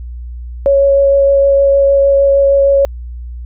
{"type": "tone with vibrato", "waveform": "sine", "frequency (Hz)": 554.4, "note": "C#5", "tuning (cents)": 0, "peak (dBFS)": -6, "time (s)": [0.66, 2.85], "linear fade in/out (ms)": 0, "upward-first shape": "sine", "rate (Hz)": 6.5, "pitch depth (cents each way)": 8, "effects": ["added 60 Hz sine -23 dBFS peak until 3.45 s"]}